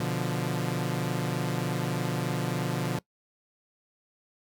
sawtooth chord, B diminished, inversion none, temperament equal, 123.47 / 146.83 / 174.61 Hz, B2 / D3 / F3, 0 / 0 / 0 cents, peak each -28 dBFS, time 0-2.99 s, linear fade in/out 5 ms, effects noise-tail reverb RT60 0.1 s tail -22 dB re dry

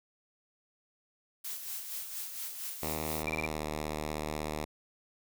blue noise with tremolo, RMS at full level -38 dBFS, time 1.44-3.23 s, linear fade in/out 10 ms, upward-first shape sine, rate 4.3 Hz, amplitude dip 50%
5% pulse tone with pitch glide, 77.78 to 76.36 Hz, D#2 to D#2, 0 to -32 cents, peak -23 dBFS, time 2.82-4.65 s, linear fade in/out 10 ms, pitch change -32 cents, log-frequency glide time 3.51-3.58 s
sine tone bursts, 2357 Hz, D7, 6 cents sharp, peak -31 dBFS, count 4, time 3.27-3.46 s, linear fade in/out 5 ms, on 28 ms, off 26 ms
effects none

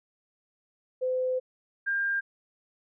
sine tone pair in turn, 511 / 1600.5 Hz, C5 / G6, -41 / +36 cents, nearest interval octave + minor sixth, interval 1977 cents, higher second, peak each -25 dBFS, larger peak neither, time 1.01-1.4 / 1.86-2.21 s, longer first, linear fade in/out 20 ms, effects none

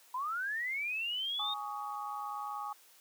sine linear sweep, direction up, 970 to 3729 Hz, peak -33 dBFS, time 0.14-1.54 s, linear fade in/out 5 ms
sine chord, Ab suspended fourth, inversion none, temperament equal with one note detuned, 830.6 / 1124.2 / 1244.5 Hz, Ab5 / Db6 / Eb6, 0 / +24 / 0 cents, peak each -40 / -41 / -43 dBFS, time 1.39-2.73 s, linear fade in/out 5 ms
effects white hiss -61 dBFS RMS until 3 s + high-pass 400 Hz 12 dB/octave

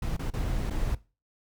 brown noise with dropouts, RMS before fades -29 dBFS, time 0.02-0.95 s, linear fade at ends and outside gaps 5 ms, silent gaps 0.167-0.192 / 0.303-0.336 / 0.7-0.706 s, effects noise-tail reverb RT60 0.3 s tail -19 dB re dry

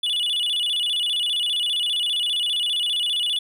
triangle tone with vibrato, 3177 Hz, G7, 23 cents sharp, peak -19 dBFS, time 0.03-3.39 s, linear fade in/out 5 ms, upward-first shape square, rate 15 Hz, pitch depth 150 cents each way, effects 10-bit

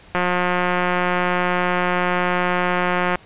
click train, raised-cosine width 0.5 ms, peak -5 dBFS, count 539, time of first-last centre 0.15-3.156 s, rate 179 Hz, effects pink hiss -47 dBFS RMS until 3.25 s + resampled to 8000 Hz

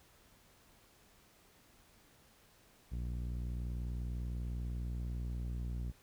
sawtooth tone with low-pass filter, 60.1 Hz, B1, 46 cents flat, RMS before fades -39 dBFS, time 2.91-5.92 s, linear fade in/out 20 ms, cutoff 190 Hz, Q 0.74, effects pink hiss -65 dBFS RMS until 6.02 s

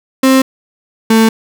35% pulse tone pair in turn, 264 / 223.2 Hz, C4 / A3, +16 / +25 cents, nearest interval minor third, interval 291 cents, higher first, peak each -4 dBFS, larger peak neither, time 0.23-0.42 / 1.1-1.29 s, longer neither, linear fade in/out 5 ms, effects none

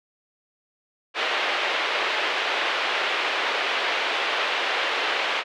white band-pass noise, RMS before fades -25 dBFS, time 1.14-5.44 s, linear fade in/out 50 ms, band 400 to 3200 Hz, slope 24 dB/octave, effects none

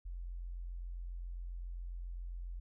sine tone, 43.7 Hz, F1, 2 cents sharp, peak -40 dBFS, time 0.05-2.6 s, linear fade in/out 10 ms, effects none

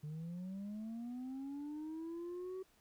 sine linear sweep, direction up, 146.9 to 380 Hz, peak -39 dBFS, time 0.03-2.63 s, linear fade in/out 10 ms, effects tanh soft clip ceiling -41 dBFS + pink hiss -71 dBFS RMS until 2.8 s

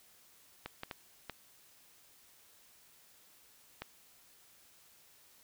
clicks, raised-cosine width 0.3 ms, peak -24 dBFS, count 5, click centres 0.66 / 0.834 / 0.912 / 1.297 / 3.82 s, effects white hiss -63 dBFS RMS until 5.43 s

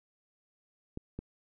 clicks, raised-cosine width 3 ms, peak -25 dBFS, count 2, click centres 0.974 / 1.19 s, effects none

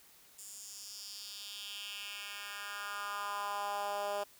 10% pulse tone with high-pass filter sweep, 203.3 Hz, G#3, 37 cents flat, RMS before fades -41 dBFS, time 0.38-4.24 s, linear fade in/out 10 ms, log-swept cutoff 7900 to 570 Hz, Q 2.6, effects white hiss -61 dBFS RMS until 4.39 s

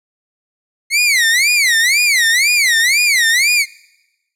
sawtooth tone with vibrato, 2100 Hz, C7, 6 cents sharp, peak -7 dBFS, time 0.9-3.66 s, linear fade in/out 50 ms, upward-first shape sine, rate 2 Hz, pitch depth 270 cents each way, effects noise-tail reverb RT60 1.0 s tail -23 dB re dry + low-pass 12000 Hz 12 dB/octave

